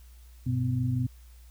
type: tone cluster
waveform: sine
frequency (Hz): 98.8 / 124.1 / 253.2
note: G2 / B2 / B3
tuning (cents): +14 / +9 / +43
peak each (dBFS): -33 / -26 / -32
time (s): 0.46-1.07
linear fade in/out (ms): 10
effects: added 60 Hz sine -48 dBFS peak until 1.5 s + white hiss -62 dBFS RMS until 1.5 s